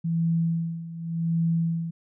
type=tone with tremolo; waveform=sine; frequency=166 Hz; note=E3; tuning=12 cents sharp; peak=-20 dBFS; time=0.04-1.91 s; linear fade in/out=10 ms; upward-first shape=sine; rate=0.87 Hz; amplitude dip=80%; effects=none